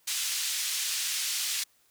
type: band-pass noise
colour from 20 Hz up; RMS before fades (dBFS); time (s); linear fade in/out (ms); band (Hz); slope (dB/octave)
white; -31; 0.07-1.64; 10; 2600 to 7900; 12
effects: white hiss -66 dBFS RMS until 1.9 s